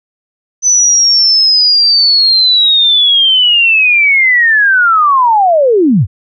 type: linear sweep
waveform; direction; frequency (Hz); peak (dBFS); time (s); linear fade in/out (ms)
sine; down; 6060 to 72.8; -5; 0.62-6.07; 50
effects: none